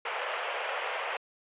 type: band-pass noise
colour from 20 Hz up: pink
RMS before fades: -34 dBFS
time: 0.05-1.17 s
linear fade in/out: 5 ms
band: 480 to 3100 Hz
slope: 48 dB/octave
effects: resampled to 8000 Hz